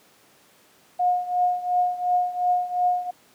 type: tone with tremolo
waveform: sine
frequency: 719 Hz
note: F#5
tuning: 50 cents flat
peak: -16 dBFS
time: 0.99-3.11 s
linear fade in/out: 10 ms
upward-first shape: triangle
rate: 2.8 Hz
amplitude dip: 85%
effects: pink hiss -56 dBFS RMS until 3.34 s + high-pass 200 Hz 12 dB/octave